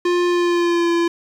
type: tone with pitch glide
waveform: square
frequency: 352.5 to 340.3 Hz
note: F4 to F4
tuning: +16 to -45 cents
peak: -16 dBFS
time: 0.05-1.08 s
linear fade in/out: 5 ms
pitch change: -61 cents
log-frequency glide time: 0.27-0.91 s
effects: low-pass 5000 Hz 12 dB/octave + 7-bit